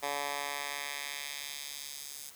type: tone with high-pass filter sweep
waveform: 10% pulse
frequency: 142.9 Hz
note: D3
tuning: 47 cents flat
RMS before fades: -39 dBFS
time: 0.02-2.31 s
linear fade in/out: 20 ms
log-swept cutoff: 700 to 7000 Hz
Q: 0.91
effects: white hiss -54 dBFS RMS until 2.35 s